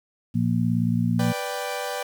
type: harmonic tone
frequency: 58.27 Hz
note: A#1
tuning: in tune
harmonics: 2 / 3 / 4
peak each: -24 / -24 / -24 dBFS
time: 0.34-1.33 s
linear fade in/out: 20 ms
type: chord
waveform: sawtooth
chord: G major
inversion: first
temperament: equal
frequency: 493.9 / 587.3 / 784 Hz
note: B4 / D5 / G5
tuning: 0 / 0 / 0 cents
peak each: -28 dBFS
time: 1.19-2.03 s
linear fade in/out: 5 ms
effects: 9-bit